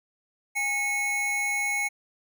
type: tone pair together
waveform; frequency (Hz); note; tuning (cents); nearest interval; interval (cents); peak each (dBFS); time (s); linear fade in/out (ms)
square; 819 / 2195; G#5 / C#7; -24 / -18; octave + perfect fourth; 1706; -35 / -26; 0.55-1.89; 20
effects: none